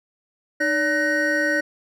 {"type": "tone cluster", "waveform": "triangle", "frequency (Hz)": [306.6, 575, 1508, 1874], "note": ["D#4", "D5", "F#6", "A#6"], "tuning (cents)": [-25, -37, 32, 9], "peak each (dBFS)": [-24, -23, -22, -21], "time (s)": [0.6, 1.61], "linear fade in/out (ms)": 10, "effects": []}